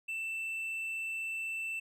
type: tone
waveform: triangle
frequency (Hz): 2664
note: E7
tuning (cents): +18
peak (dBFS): -33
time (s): 0.08-1.8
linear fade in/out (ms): 10
effects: none